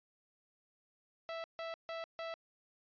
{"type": "tone bursts", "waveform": "sawtooth", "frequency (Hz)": 659.3, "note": "E5", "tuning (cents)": 0, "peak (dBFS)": -36, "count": 4, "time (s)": [1.29, 2.34], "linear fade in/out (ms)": 0, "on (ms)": 150, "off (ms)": 150, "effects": ["resampled to 11025 Hz"]}